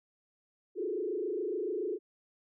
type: tone with frequency modulation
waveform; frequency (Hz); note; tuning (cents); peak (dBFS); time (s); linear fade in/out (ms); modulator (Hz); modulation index
sine; 391; G4; -4; -31; 0.75-1.99; 50; 27.1; 2
effects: none